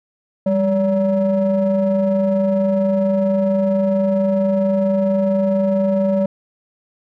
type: ring-modulated tone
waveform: triangle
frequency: 186.4 Hz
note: F#3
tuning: 13 cents sharp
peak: -9 dBFS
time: 0.46-6.26 s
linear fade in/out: 5 ms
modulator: 385 Hz
effects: none